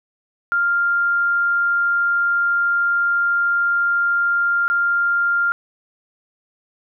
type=tone with dropouts; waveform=sine; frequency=1396.9 Hz; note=F6; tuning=in tune; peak=-15 dBFS; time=0.52-5.52 s; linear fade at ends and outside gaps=0 ms; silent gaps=4.68-4.7 s; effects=none